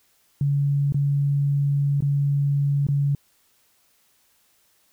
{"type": "tone with dropouts", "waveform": "sine", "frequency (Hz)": 141.7, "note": "C#3", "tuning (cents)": 38, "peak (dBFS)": -18, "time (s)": [0.41, 3.15], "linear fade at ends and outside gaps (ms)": 2, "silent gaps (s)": [[0.923, 0.944], [2.006, 2.023], [2.868, 2.886]], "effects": ["white hiss -63 dBFS RMS until 4.92 s"]}